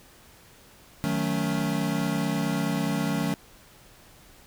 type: chord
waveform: square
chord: D# half-diminished seventh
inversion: none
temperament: equal with one note detuned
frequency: 155.56 / 185 / 220 / 280.4 Hz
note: D#3 / F#3 / A3 / C#4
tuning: 0 / 0 / 0 / +20 cents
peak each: -31 dBFS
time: 1.04-3.34 s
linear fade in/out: 0 ms
effects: pink hiss -53 dBFS RMS until 4.46 s